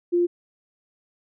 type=tone; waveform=sine; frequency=349.2 Hz; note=F4; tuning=in tune; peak=-17 dBFS; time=0.12-0.27 s; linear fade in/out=20 ms; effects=none